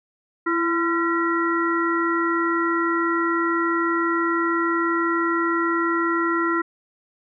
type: tone cluster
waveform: sine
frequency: 335.1 / 1018 / 1367 / 1922 Hz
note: E4 / C6 / F6 / B6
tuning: +29 / -48 / -37 / -48 cents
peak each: -22 / -29 / -23 / -28 dBFS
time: 0.46-6.62 s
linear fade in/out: 10 ms
effects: none